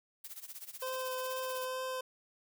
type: noise with tremolo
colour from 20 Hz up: blue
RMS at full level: -44 dBFS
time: 0.24-1.66 s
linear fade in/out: 5 ms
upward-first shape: sine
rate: 16 Hz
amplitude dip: 85%
type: tone with vibrato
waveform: 25% pulse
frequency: 515 Hz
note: C5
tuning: 28 cents flat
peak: -32 dBFS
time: 0.82-2.01 s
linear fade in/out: 5 ms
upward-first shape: triangle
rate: 2.2 Hz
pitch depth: 11 cents each way
effects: none